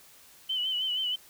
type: tone with vibrato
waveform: sine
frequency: 3019 Hz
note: F#7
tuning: 34 cents sharp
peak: -27 dBFS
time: 0.49-1.16 s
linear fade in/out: 10 ms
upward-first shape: sine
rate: 6.3 Hz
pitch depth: 55 cents each way
effects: white hiss -55 dBFS RMS until 1.29 s